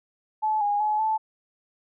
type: tone with pitch steps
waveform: sine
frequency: 863 / 821 / 850 / 874 Hz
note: A5 / G#5 / G#5 / A5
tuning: -34 / -20 / +40 / -12 cents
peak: -21 dBFS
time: 0.42-1.18 s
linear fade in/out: 20 ms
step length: 190 ms
effects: none